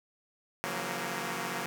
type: chord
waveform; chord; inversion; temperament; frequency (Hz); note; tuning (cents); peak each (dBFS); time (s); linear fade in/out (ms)
5% pulse; Gb major seventh; second; equal with one note detuned; 138.59 / 170.23 / 185 / 233.1; Db3 / F3 / Gb3 / Bb3; 0 / -44 / 0 / 0; -30 / -28 / -27 / -26; 0.64-1.66; 0
effects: none